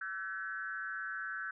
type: tone with frequency modulation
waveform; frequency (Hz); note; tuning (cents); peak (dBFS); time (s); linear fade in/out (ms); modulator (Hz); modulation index
sine; 1523; F#6; +50; -37; 0.01-1.51; 5; 181; 0.99
effects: none